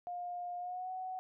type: tone with pitch glide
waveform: sine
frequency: 709 to 745.5 Hz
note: F5 to F#5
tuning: +26 to +13 cents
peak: -38 dBFS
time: 0.07-1.19 s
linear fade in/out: 0 ms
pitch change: +87 cents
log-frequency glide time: 0.58-0.91 s
effects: none